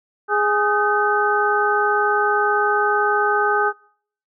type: harmonic tone with a mistuned harmonic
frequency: 415.3 Hz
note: G#4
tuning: in tune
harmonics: 1 / 2 / 3 / 4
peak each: -21 / -21 / -21 / -21 dBFS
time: 0.28-3.73 s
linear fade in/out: 50 ms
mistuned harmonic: 4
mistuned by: -140 cents
effects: noise-tail reverb RT60 0.6 s tail -26 dB re dry